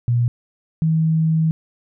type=tone pair in turn; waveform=sine; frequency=120 / 160.18 Hz; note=B2 / E3; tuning=-49 / -49 cents; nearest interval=perfect fourth; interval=500 cents; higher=second; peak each=-14 / -14 dBFS; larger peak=neither; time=0.08-0.28 / 0.82-1.51 s; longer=second; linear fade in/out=0 ms; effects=none